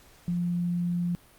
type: tone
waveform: sine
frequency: 174.61 Hz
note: F3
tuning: in tune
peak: -25 dBFS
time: 0.28-1.15 s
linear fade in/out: 0 ms
effects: pink hiss -56 dBFS RMS until 1.38 s + Opus 48 kbps

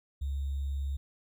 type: tone with sample-and-hold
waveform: sine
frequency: 69.3 Hz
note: C#2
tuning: in tune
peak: -30 dBFS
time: 0.21-0.97 s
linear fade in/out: 10 ms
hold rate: 3675 Hz
effects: none

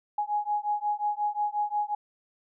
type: beating tone pair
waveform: sine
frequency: 830.6 / 836.2 Hz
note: G#5 / G#5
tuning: 0 / +12 cents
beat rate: 5.6 Hz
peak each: -29 dBFS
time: 0.18-1.95 s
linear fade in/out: 5 ms
effects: none

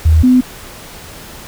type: tone pair in turn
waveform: sine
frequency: 79.4 / 252.7 Hz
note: D#2 / B3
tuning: +36 / +40 cents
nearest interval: octave + minor sixth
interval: 2004 cents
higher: second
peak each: -5 dBFS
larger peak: neither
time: 0.05-0.23 / 0.23-0.41 s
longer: neither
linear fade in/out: 10 ms
effects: pink hiss -33 dBFS RMS until 1.47 s

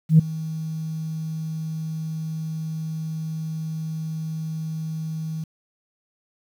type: tone with ADSR envelope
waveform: sine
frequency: 159 Hz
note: D#3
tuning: 38 cents sharp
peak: -6 dBFS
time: 0.09-5.44 s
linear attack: 100 ms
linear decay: 8 ms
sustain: -20 dB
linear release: 4 ms
effects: tanh soft clip ceiling -4 dBFS + 8-bit

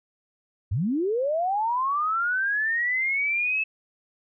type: linear sweep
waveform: sine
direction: up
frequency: 80.3 to 2621 Hz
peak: -22 dBFS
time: 0.71-3.64 s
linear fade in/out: 10 ms
effects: none

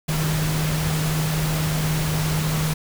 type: tone in noise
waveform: sine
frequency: 155.56 Hz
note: D#3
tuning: in tune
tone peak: -21 dBFS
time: 0.08-2.74 s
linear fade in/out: 10 ms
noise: pink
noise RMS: -27 dBFS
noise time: 0.08-2.74 s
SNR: +3 dB
effects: none

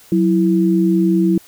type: tone pair together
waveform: sine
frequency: 185.16 / 330.2 Hz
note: F#3 / E4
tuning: +2 / +3 cents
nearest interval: minor seventh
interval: 1001 cents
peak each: -14 dBFS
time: 0.12-1.38 s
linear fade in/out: 2 ms
effects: white hiss -46 dBFS RMS until 1.47 s

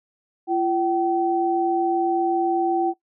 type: tone pair together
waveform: sine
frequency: 341.7 / 767 Hz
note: F4 / G5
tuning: -38 / -38 cents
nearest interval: octave + major second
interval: 1400 cents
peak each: -21 dBFS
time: 0.47-2.94 s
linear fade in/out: 50 ms
effects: noise-tail reverb RT60 0.1 s tail -19 dB re dry

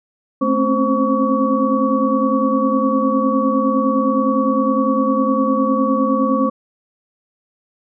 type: tone cluster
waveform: sine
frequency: 220 / 262 / 271.8 / 525 / 1129 Hz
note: A3 / C4 / C#4 / C5 / C#6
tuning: 0 / +2 / -34 / +6 / +31 cents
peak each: -20 dBFS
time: 0.41-6.5 s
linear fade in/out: 10 ms
effects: none

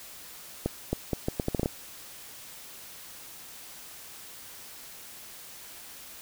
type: accelerating click train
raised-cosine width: 2 ms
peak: -13 dBFS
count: 10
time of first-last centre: 0.66-1.659 s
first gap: 270 ms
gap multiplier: 0.75
effects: white hiss -46 dBFS RMS until 6.21 s

